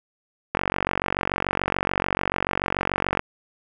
click train, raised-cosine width 0.5 ms, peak -6 dBFS, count 125, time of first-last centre 0.55-3.194 s, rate 46.9 Hz, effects none

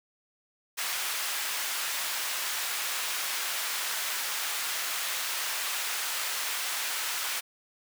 pink high-pass noise, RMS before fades -32 dBFS, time 0.77-7.41 s, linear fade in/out 20 ms, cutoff 1300 Hz, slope 12 dB/octave, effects none

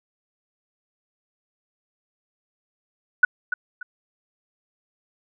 sine tone with echo, 1478 Hz, F#6, 2 cents flat, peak -9 dBFS, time 3.23-3.25 s, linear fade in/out 5 ms, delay 290 ms, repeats 2, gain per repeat -11 dB, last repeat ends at 3.83 s, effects none

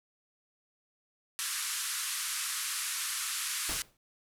white band-pass noise, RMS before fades -35 dBFS, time 1.39-3.82 s, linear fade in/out 0 ms, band 1100 to 12000 Hz, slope 48 dB/octave
pink noise with exponential decay, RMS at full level -35 dBFS, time 3.69-3.97 s, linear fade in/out 2 ms, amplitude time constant 59 ms
effects none

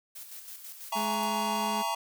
blue noise with tremolo, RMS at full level -43 dBFS, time 0.15-1.15 s, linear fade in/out 10 ms, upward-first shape square, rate 6.1 Hz, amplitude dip 45%
square chord, A# half-diminished seventh, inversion second, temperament just, 671.3 / 839.1 / 932.3 / 1118.8 Hz, E5 / G#5 / A#5 / C#6, +31 / +18 / 0 / +16 cents, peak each -38 / -36 / -32 / -37 dBFS, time 0.92-1.95 s, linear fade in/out 5 ms
35% pulse tone, 211.6 Hz, G#3, 33 cents sharp, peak -32 dBFS, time 0.95-1.83 s, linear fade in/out 20 ms
violet noise with exponential decay, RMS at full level -38 dBFS, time 1.23-1.32 s, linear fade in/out 0 ms, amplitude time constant 19 ms
effects none

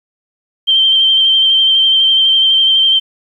sine tone with vibrato, 3136 Hz, G7, in tune, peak -7 dBFS, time 0.67-3 s, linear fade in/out 20 ms, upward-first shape triangle, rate 12 Hz, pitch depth 27 cents each way, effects 8-bit

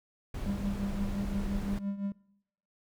brown noise, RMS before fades -36 dBFS, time 0.34-1.79 s, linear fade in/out 5 ms
triangle tone with tremolo, 199.4 Hz, G3, 30 cents sharp, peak -27 dBFS, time 0.46-2.12 s, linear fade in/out 0 ms, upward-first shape triangle, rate 5.8 Hz, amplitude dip 80%
effects noise-tail reverb RT60 0.8 s tail -21 dB re dry

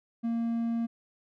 triangle tone, 231.4 Hz, A#3, 13 cents flat, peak -25 dBFS, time 0.23-0.87 s, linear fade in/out 20 ms, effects none

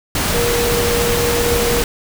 sine tone in noise, 475.1 Hz, A#4, 33 cents sharp, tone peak -17 dBFS, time 0.34-1.82 s, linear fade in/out 2 ms, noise pink, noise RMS -18 dBFS, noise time 0.15-1.84 s, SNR -2 dB, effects none

